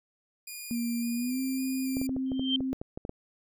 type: tone with vibrato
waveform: 5% pulse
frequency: 2409 Hz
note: D7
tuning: 43 cents sharp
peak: -30 dBFS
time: 0.47-2.07 s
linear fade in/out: 5 ms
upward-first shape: square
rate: 1.8 Hz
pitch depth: 20 cents each way
type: tone with pitch glide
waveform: sine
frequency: 235.4 to 262.7 Hz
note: A#3 to C4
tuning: +17 to +7 cents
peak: -28 dBFS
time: 0.71-2.73 s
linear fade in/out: 0 ms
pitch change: +190 cents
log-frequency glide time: 1.15-1.4 s
type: clicks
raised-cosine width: 2 ms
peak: -23 dBFS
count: 12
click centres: 1.969 / 2.015 / 2.093 / 2.165 / 2.318 / 2.395 / 2.606 / 2.73 / 2.815 / 2.975 / 3.051 / 3.094 s
type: tone with exponential growth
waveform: sine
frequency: 3140 Hz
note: G7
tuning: 2 cents sharp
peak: -22 dBFS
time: 2.26-2.56 s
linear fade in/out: 2 ms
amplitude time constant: 64 ms
effects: none